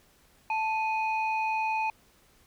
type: tone pair together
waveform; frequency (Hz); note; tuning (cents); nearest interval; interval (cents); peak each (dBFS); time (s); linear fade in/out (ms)
sine; 879 / 2490; A5 / D#7; -2 / +1; octave + tritone; 1803; -26 / -31; 0.5-1.9; 2
effects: tanh soft clip ceiling -20 dBFS + pink hiss -62 dBFS RMS until 2.46 s